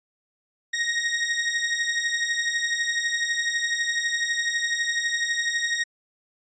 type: beating tone pair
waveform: sawtooth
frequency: 1864.7 / 1876.7 Hz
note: A#6 / A#6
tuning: 0 / +11 cents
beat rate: 12 Hz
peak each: -25 / -21 dBFS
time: 0.73-5.84 s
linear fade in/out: 10 ms
effects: resampled to 16000 Hz